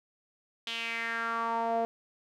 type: tone with band-pass filter sweep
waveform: sawtooth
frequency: 229.8 Hz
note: A#3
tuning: 25 cents flat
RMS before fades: -32 dBFS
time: 0.67-1.85 s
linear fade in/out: 0 ms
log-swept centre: 3300 to 610 Hz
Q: 4.2
effects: none